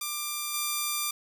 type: tone with level steps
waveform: 5% pulse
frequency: 1188 Hz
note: D6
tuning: 20 cents sharp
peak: -19 / -16 dBFS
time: 0.01-1.11 s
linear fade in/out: 5 ms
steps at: 0.54 s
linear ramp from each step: 2 ms
effects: none